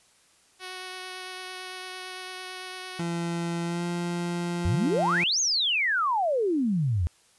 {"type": "tone with vibrato", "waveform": "5% pulse", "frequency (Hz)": 370, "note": "F#4", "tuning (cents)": 0, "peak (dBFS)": -25, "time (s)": [0.59, 3.03], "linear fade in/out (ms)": 50, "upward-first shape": "sine", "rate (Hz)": 8.9, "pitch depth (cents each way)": 9}
{"type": "tone with pitch glide", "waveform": "30% pulse", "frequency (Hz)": [170, 173.47], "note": ["F3", "F3"], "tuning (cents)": [-46, -11], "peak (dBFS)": -25, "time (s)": [2.99, 5.24], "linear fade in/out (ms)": 5, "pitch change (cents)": 35, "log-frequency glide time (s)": [3.64, 3.84]}
{"type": "exponential two-way sweep", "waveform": "sine", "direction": "up then down", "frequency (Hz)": [77.78, 6720, 77.78], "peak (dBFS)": -22, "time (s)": [4.65, 7.07], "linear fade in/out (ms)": 0, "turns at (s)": 5.4}
{"effects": ["white hiss -61 dBFS RMS until 7.38 s", "resampled to 24000 Hz"]}